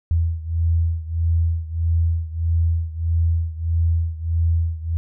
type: beating tone pair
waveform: sine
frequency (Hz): 82.41 / 84.01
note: E2 / E2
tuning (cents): 0 / +33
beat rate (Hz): 1.6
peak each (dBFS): -19 / -22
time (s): 0.11-4.97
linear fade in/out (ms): 0
effects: none